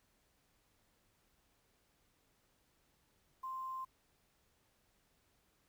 sine tone with quantisation, 1046.5 Hz, C6, in tune, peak -40 dBFS, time 3.43-3.85 s, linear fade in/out 10 ms, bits 11, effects pink hiss -75 dBFS RMS until 5.68 s

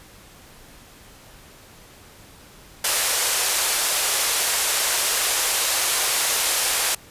white band-pass noise, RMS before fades -22 dBFS, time 2.84-6.95 s, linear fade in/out 5 ms, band 420 to 12000 Hz, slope 24 dB/octave, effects pink hiss -47 dBFS RMS until 7.1 s + resampled to 32000 Hz

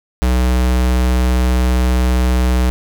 square tone, 62.5 Hz, B1, 21 cents sharp, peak -12 dBFS, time 0.22-2.7 s, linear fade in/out 0 ms, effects none

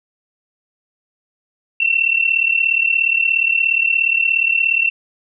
sine tone pair together, 2686 / 2723 Hz, E7 / F7, +32 / -44 cents, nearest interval unison, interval 24 cents, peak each -16 dBFS, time 1.8-4.9 s, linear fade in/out 5 ms, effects none

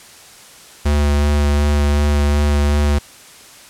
square tone with vibrato, 72.9 Hz, D2, 12 cents flat, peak -13 dBFS, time 0.85-2.99 s, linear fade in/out 10 ms, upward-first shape sine, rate 2.7 Hz, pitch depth 14 cents each way, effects white hiss -41 dBFS RMS until 3.69 s + low-pass 10000 Hz 12 dB/octave

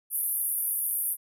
white band-pass noise, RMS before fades -29 dBFS, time 0.1-1.17 s, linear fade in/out 50 ms, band 9700 to 14000 Hz, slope 96 dB/octave, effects none

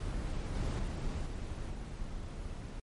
brown noise with level steps, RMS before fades -36 / -33 / -36 / -39 / -41 dBFS, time 0-2.8 s, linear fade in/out 5 ms, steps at 0.55 / 0.79 / 1.26 / 1.7 s, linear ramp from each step 5 ms, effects MP3 48 kbps

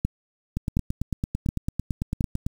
two click trains, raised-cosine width 5 ms, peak -10 / -13 dBFS, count 4 / 18, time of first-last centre 0.05-2.208 / 0.57-2.465 s, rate 1.39 / 8.97 Hz, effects 7-bit

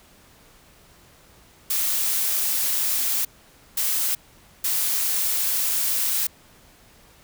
blue noise bursts at uneven times, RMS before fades -23 dBFS, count 3, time 1.7-3.25 / 3.77-4.15 / 4.64-6.27 s, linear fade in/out 5 ms, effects pink hiss -53 dBFS RMS until 7.23 s

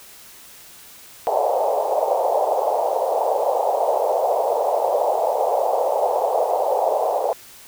pink band-pass noise, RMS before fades -20 dBFS, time 1.27-7.33 s, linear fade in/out 0 ms, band 490 to 860 Hz, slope 48 dB/octave, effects white hiss -44 dBFS RMS until 7.67 s

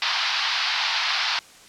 white band-pass noise, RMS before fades -24 dBFS, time 0.02-1.39 s, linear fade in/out 0 ms, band 770 to 5000 Hz, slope 48 dB/octave, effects white hiss -48 dBFS RMS until 1.68 s + low-pass 8000 Hz 12 dB/octave

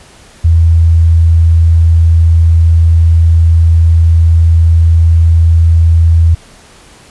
sine tone, 82.5 Hz, E2, 2 cents sharp, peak -3 dBFS, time 0.44-6.35 s, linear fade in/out 10 ms, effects pink hiss -39 dBFS RMS until 7.1 s + resampled to 24000 Hz

